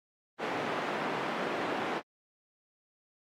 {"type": "band-pass noise", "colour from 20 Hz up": "pink", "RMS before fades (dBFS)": -34, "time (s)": [0.38, 2.02], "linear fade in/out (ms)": 50, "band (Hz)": [270, 1800], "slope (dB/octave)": 12, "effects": ["high-pass 150 Hz 12 dB/octave", "AAC 48 kbps"]}